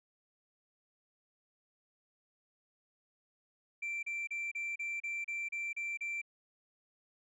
sine tone bursts, 2349 Hz, D7, in tune, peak -33 dBFS, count 10, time 3.82-6.217 s, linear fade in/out 10 ms, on 210 ms, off 33 ms, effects tanh soft clip ceiling -34 dBFS

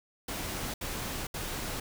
pink noise bursts, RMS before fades -36 dBFS, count 3, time 0.28-1.8 s, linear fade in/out 5 ms, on 460 ms, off 70 ms, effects none

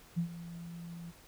sine tone with ADSR envelope, 170 Hz, F3, 46 cents flat, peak -27 dBFS, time 0.16-1.12 s, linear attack 24 ms, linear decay 93 ms, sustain -15 dB, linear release 26 ms, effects pink hiss -58 dBFS RMS until 1.27 s

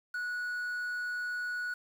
triangle tone with quantisation, 1466 Hz, F#6, 16 cents flat, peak -31 dBFS, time 0.14-1.74 s, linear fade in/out 5 ms, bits 9, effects none

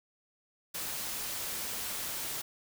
white noise, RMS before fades -37 dBFS, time 0.74-2.42 s, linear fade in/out 10 ms, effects none

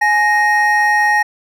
triangle tone pair together, 839.8 / 1864.7 Hz, G#5 / A#6, +19 / 0 cents, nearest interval octave + major second, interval 1381 cents, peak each -12 / -11 dBFS, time 0.01-1.23 s, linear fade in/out 10 ms, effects none

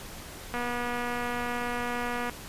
click train, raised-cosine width 0.5 ms, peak -18 dBFS, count 426, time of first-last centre 0.54-2.296 s, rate 242 Hz, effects pink hiss -43 dBFS RMS until 2.48 s + resampled to 32000 Hz

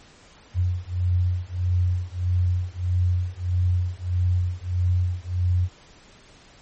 sine beating tone pair, 88.9 / 90.5 Hz, F2 / F#2, +31 / -38 cents, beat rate 1.6 Hz, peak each -23 dBFS, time 0.54-5.69 s, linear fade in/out 50 ms, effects pink hiss -51 dBFS RMS until 6.61 s + MP3 32 kbps

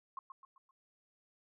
sine tone with echo, 1073 Hz, C6, 43 cents sharp, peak -40 dBFS, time 0.17-0.19 s, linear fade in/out 2 ms, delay 130 ms, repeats 4, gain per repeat -7 dB, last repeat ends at 0.71 s, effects none

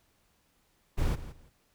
brown noise with echo, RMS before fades -27 dBFS, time 0.97-1.16 s, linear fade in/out 20 ms, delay 170 ms, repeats 2, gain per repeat -14 dB, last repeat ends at 1.5 s, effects pink hiss -70 dBFS RMS until 1.74 s

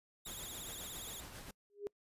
5% pulse tone with vibrato, 3532 Hz, A7, 6 cents sharp, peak -38 dBFS, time 0.25-1.21 s, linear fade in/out 10 ms, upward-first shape triangle, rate 17 Hz, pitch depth 170 cents each way
pink noise with tremolo, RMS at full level -49 dBFS, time 0.26-1.51 s, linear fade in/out 5 ms, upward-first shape sine, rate 7.4 Hz, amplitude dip 40%
sine tone with exponential growth, 408.1 Hz, G#4, 30 cents flat, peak -34 dBFS, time 1.7-1.87 s, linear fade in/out 0 ms, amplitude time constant 35 ms
effects noise-tail reverb RT60 0.1 s tail -25 dB re dry + resampled to 32000 Hz

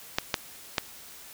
clicks, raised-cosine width 0.2 ms, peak -6 dBFS, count 3, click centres 0.185 / 0.342 / 0.782 s, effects white hiss -47 dBFS RMS until 1.33 s

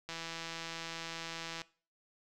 click train, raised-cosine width 0.2 ms, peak -24 dBFS, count 253, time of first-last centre 0.09-1.617 s, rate 165 Hz, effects noise-tail reverb RT60 0.4 s tail -20 dB re dry

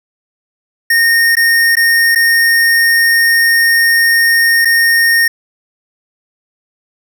square tone with dropouts, 1843 Hz, A#6, 20 cents flat, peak -8 dBFS, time 0.9-5.28 s, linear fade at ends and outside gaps 5 ms, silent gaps 1.354-1.368 / 1.755-1.768 / 2.15-2.157 / 4.649-4.654 s, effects none

